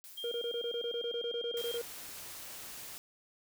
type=noise with exponential decay; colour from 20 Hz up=blue; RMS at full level=-50 dBFS; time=0.04-1.79 s; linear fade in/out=0 ms; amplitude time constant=380 ms
type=tone; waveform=sine; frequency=3206 Hz; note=G7; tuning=38 cents sharp; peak=-39 dBFS; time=0.17-1.78 s; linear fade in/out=10 ms
type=tone bursts; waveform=triangle; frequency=472 Hz; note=A#4; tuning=22 cents sharp; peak=-32 dBFS; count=16; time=0.24-1.815 s; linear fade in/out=2 ms; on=75 ms; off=25 ms
type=noise; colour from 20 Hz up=white; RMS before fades=-46 dBFS; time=1.57-2.98 s; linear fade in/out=0 ms
effects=none